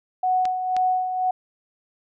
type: tone with tremolo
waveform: sine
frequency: 740 Hz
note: F#5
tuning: in tune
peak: -17 dBFS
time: 0.23-1.31 s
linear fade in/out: 5 ms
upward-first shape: sine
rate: 2 Hz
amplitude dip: 55%
type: clicks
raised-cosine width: 0.2 ms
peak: -15 dBFS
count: 2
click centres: 0.454 / 0.766 s
effects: none